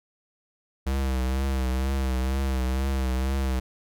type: tone with vibrato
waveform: square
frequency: 65.7 Hz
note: C2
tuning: 8 cents sharp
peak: -24 dBFS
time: 0.86-3.6 s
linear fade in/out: 10 ms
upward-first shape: triangle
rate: 2.1 Hz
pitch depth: 63 cents each way
effects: none